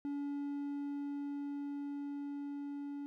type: tone with level ramp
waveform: triangle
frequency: 285 Hz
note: C#4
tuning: 48 cents sharp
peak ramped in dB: -34 to -38 dBFS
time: 0.05-3.06 s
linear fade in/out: 0 ms
effects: none